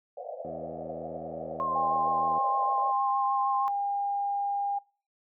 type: band-pass noise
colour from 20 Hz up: pink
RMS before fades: -39 dBFS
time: 0.17-2.92 s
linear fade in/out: 5 ms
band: 500 to 730 Hz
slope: 96 dB/octave
type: click train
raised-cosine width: 2 ms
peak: -28 dBFS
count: 157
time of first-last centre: 0.45-2.378 s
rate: 80.9 Hz
type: tone with vibrato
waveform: sine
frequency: 1060 Hz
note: C6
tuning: 22 cents sharp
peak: -27 dBFS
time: 1.6-3.68 s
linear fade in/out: 0 ms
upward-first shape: sine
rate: 6.5 Hz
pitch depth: 25 cents each way
type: tone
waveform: sine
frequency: 805 Hz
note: G5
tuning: 46 cents sharp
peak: -27 dBFS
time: 1.75-4.79 s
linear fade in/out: 10 ms
effects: noise-tail reverb RT60 0.4 s tail -24 dB re dry + high-pass 150 Hz 12 dB/octave